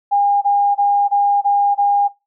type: tone bursts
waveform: sine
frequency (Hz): 810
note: G#5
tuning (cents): -43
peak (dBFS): -11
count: 6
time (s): 0.11-2.085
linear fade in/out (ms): 20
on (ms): 310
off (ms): 23
effects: noise-tail reverb RT60 0.2 s tail -18 dB re dry